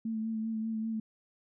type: tone with vibrato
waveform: sine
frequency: 221.8 Hz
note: A3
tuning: 14 cents sharp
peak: -31 dBFS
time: 0.05-1 s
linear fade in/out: 5 ms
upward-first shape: sine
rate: 5.1 Hz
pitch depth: 25 cents each way
effects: none